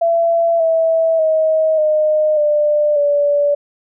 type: tone with pitch steps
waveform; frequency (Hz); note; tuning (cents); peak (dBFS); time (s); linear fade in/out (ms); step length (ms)
sine; 672 / 652.1 / 632.8 / 614.1 / 595.9 / 578.3; E5 / E5 / D#5 / D#5 / D5 / D5; +33 / -19 / +29 / -23 / +25 / -27; -11; 0.01-3.55; 10; 590
effects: none